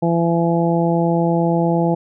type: harmonic tone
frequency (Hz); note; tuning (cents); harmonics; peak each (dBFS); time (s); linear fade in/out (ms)
168.7; E3; +40; 1 / 2 / 3 / 4 / 5; -17 / -20 / -22 / -23 / -24; 0.02-1.95; 10
effects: none